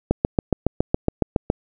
click train, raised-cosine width 2 ms, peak -3 dBFS, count 11, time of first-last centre 0.11-1.501 s, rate 7.19 Hz, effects none

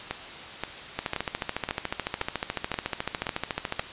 two click trains, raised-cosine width 0.3 ms, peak -11 / -12 dBFS, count 40 / 8, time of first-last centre 0.99-3.796 / 0.11-3.794 s, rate 13.9 / 1.9 Hz, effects white hiss -40 dBFS RMS until 3.92 s + resampled to 8000 Hz

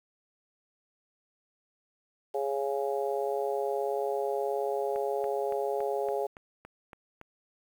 harmonic tone, 138.59 Hz, C#3, in tune, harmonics 3 / 4 / 5 / 6, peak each -31 / -33 / -35 / -37 dBFS, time 2.34-6.27 s, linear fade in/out 10 ms
click train, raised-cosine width 0.5 ms, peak -30 dBFS, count 9, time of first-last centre 4.96-7.214 s, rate 3.55 Hz
effects 9-bit

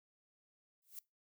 violet noise with exponential growth, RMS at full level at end -44 dBFS, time 0.82-0.99 s, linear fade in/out 2 ms, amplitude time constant 36 ms, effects noise-tail reverb RT60 0.2 s tail -22 dB re dry

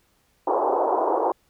white band-pass noise, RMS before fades -22 dBFS, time 0.47-1.32 s, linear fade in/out 5 ms, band 330 to 1000 Hz, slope 48 dB/octave, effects pink hiss -65 dBFS RMS until 1.49 s

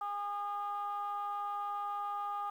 triangle ring-modulated tone, 203.3 Hz, G#3, 37 cents flat, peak -29 dBFS, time 0.01-2.5 s, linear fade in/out 5 ms, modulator 1020 Hz, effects tanh soft clip ceiling -28 dBFS + 11-bit

